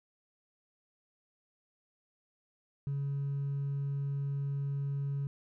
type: tone with hard clipping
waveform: triangle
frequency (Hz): 140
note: C#3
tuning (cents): +18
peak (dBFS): -31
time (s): 2.87-5.27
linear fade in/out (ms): 0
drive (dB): 2
effects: none